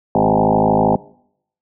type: tone with frequency modulation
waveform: sine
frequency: 510 Hz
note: C5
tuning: 44 cents flat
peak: -11 dBFS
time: 0.15-0.96 s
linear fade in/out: 2 ms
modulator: 52.8 Hz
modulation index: 7
effects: noise-tail reverb RT60 0.7 s tail -22 dB re dry